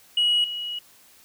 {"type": "tone with level steps", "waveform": "sine", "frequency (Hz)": 2910, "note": "F#7", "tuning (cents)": -29, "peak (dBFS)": [-16, -28], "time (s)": [0.17, 0.79], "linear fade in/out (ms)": 5, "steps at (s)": 0.44, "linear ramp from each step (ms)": 2, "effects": ["tanh soft clip ceiling -15 dBFS", "white hiss -54 dBFS RMS until 1.24 s"]}